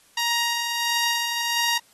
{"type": "tone with tremolo", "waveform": "10% pulse", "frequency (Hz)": 940, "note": "A#5", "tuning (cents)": 14, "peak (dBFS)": -12, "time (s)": [0.17, 1.78], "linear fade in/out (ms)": 5, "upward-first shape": "sine", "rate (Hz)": 1.5, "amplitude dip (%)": 40, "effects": ["white hiss -57 dBFS RMS until 1.93 s", "AAC 32 kbps"]}